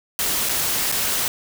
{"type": "noise with dropouts", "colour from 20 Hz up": "white", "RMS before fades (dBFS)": -22, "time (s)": [0.19, 1.28], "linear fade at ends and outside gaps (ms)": 1, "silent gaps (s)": [[0.489, 0.493], [0.917, 0.923]], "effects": []}